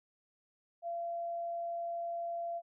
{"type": "tone", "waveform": "sine", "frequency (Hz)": 683, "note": "F5", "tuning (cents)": -39, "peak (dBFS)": -35, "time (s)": [0.82, 2.62], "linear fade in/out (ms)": 50, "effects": []}